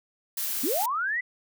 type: noise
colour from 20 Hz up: blue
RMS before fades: -30 dBFS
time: 0.37-0.86 s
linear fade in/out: 5 ms
type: linear sweep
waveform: sine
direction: up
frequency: 224 to 2028 Hz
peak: -25 dBFS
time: 0.63-1.21 s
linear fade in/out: 10 ms
effects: none